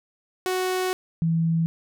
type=tone pair in turn; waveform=sawtooth / sine; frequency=370 / 164.52 Hz; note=F#4 / E3; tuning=0 / -3 cents; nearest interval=octave + major second; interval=1403 cents; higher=first; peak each=-19 dBFS; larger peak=neither; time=0.46-0.93 / 1.22-1.66 s; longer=first; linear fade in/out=0 ms; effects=none

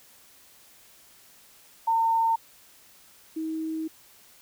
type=tone pair in turn; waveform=sine; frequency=908 / 318.5 Hz; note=A#5 / D#4; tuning=-46 / +41 cents; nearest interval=octave + tritone; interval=1813 cents; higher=first; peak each=-20 / -28 dBFS; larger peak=first; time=1.87-2.36 / 3.36-3.88 s; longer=second; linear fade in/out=10 ms; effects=white hiss -55 dBFS RMS until 4.41 s

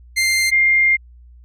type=tone pair in turn; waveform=sawtooth / sine; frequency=2096 / 2112 Hz; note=C7 / C7; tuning=+2 / +16 cents; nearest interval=unison; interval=14 cents; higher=second; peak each=-11 / -11 dBFS; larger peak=neither; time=0.16-0.51 / 0.51-0.97 s; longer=second; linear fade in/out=20 ms; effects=added 60 Hz sine -41 dBFS peak until 1.44 s + low-pass 12000 Hz 12 dB/octave

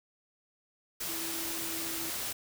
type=tone in noise; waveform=sine; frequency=329.6 Hz; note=E4; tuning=in tune; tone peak=-42 dBFS; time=1.08-2.1 s; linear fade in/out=10 ms; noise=white; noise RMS=-36 dBFS; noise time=1-2.33 s; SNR=-9 dB; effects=none

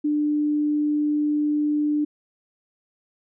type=tone; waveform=sine; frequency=297.6 Hz; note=D4; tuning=23 cents sharp; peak=-19 dBFS; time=0.04-2.05 s; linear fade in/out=10 ms; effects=none

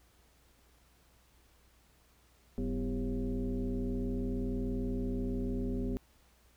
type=tone with frequency modulation; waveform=sine; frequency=103.83 Hz; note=G#2; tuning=in tune; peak=-31 dBFS; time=2.58-5.97 s; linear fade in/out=0 ms; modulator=147 Hz; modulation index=1.9; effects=added 60 Hz sine -66 dBFS peak until 6.56 s + pink hiss -67 dBFS RMS until 6.56 s

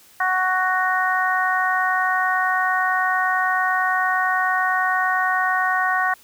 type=harmonic tone; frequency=371.1 Hz; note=F#4; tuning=5 cents sharp; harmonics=2 / 3 / 4 / 5; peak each=-23 / -23 / -23 / -23 dBFS; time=0.2-6.14 s; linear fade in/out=5 ms; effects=white hiss -51 dBFS RMS until 6.23 s

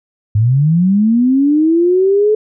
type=linear sweep; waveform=sine; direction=up; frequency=100.7 to 432.7 Hz; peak=-8 dBFS; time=0.35-2.35 s; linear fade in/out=5 ms; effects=none

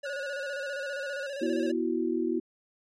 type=tone with vibrato; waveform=square; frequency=554.4 Hz; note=C#5; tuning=in tune; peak=-35 dBFS; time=0.03-1.72 s; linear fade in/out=10 ms; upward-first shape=square; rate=15 Hz; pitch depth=54 cents each way
type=tone; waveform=triangle; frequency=1453 Hz; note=F#6; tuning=32 cents flat; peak=-35 dBFS; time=0.05-1.27 s; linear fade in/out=5 ms
type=chord; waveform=sine; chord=B suspended fourth; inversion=none; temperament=equal with one note detuned; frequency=243.8 / 329.6 / 370 Hz; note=B3 / E4 / F#4; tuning=-22 / 0 / 0 cents; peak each=-32 / -29 / -31 dBFS; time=1.41-2.4 s; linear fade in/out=10 ms
effects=low-pass 7000 Hz 12 dB/octave

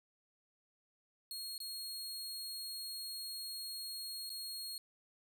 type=tone with dropouts; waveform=sawtooth; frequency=4280 Hz; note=C8; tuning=38 cents sharp; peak=-39 dBFS; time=1.31-4.78 s; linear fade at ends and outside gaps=1 ms; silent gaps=1.58-1.602 / 4.294-4.301 s; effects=none

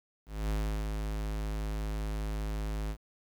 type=tone with ADSR envelope; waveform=square; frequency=52.6 Hz; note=G#1; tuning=23 cents sharp; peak=-29 dBFS; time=0.26-2.97 s; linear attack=240 ms; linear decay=370 ms; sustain=-4 dB; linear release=64 ms; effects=10-bit

